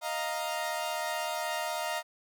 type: chord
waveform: sawtooth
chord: Eb suspended second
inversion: none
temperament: equal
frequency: 622.3 / 698.5 / 932.3 Hz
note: Eb5 / F5 / Bb5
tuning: 0 / 0 / 0 cents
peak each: -32 dBFS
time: 0.01-2.03 s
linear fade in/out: 50 ms
effects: none